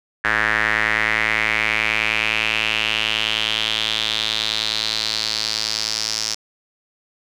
square tone with band-pass filter sweep, 54.8 Hz, A1, 6 cents flat, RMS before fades -21 dBFS, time 0.24-6.35 s, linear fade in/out 10 ms, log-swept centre 1700 to 5400 Hz, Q 4.5, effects none

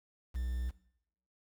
triangle tone with quantisation, 61.7 Hz, B1, 1 cent flat, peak -31 dBFS, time 0.34-0.71 s, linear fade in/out 20 ms, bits 9, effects noise-tail reverb RT60 0.7 s tail -18 dB re dry

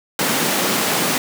pink high-pass noise, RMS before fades -19 dBFS, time 0.19-1.18 s, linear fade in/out 2 ms, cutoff 170 Hz, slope 24 dB/octave, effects none

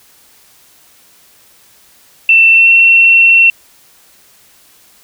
sine tone with pitch glide, 2681 to 2712 Hz, E7 to E7, +29 to +49 cents, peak -3 dBFS, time 2.29-3.5 s, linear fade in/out 2 ms, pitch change +20 cents, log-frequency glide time 2.5-2.7 s, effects white hiss -46 dBFS RMS until 5.03 s

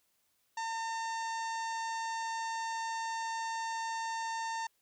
harmonic tone with a mistuned harmonic, 906 Hz, A#5, 50 cents flat, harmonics 1 / 2 / 3 / 4 / 5 / 6 / 7 / 8 / 9, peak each -35 / -42 / -51 / -53 / -51 / -51 / -52 / -53 / -60 dBFS, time 0.57-4.67 s, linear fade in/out 5 ms, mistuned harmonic 6, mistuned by +41 cents, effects white hiss -75 dBFS RMS until 4.81 s

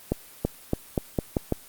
accelerating click train, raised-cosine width 2 ms, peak -9 dBFS, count 7, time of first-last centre 0.12-1.524 s, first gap 330 ms, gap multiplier 0.86, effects white hiss -48 dBFS RMS until 1.68 s + Opus 24 kbps

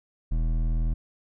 sine tone with hard clipping, 40.31 Hz, E1, 38 cents flat, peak -24 dBFS, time 0.31-0.94 s, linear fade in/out 10 ms, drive 11 dB, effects none

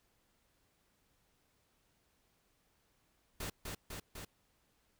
pink noise with echo, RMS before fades -41 dBFS, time 3.4-3.5 s, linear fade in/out 5 ms, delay 250 ms, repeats 3, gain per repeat -2 dB, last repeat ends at 4.25 s, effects pink hiss -75 dBFS RMS until 4.99 s

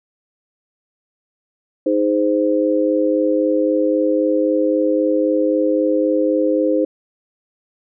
sine chord, Ab major, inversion second, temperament just, 311.5 / 415.3 / 519.1 Hz, Eb4 / Ab4 / C5, +2 / 0 / -14 cents, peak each -17 / -22 / -17 dBFS, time 1.86-6.85 s, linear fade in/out 5 ms, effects none

